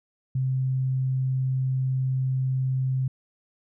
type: tone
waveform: sine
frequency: 130.81 Hz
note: C3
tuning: in tune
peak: -22 dBFS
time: 0.35-3.08 s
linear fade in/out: 5 ms
effects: none